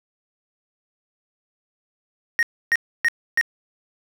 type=tone bursts; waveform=triangle; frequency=1864.7 Hz; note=A#6; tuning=in tune; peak=-13 dBFS; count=4; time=2.39-3.412 s; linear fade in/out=0 ms; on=38 ms; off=290 ms; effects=none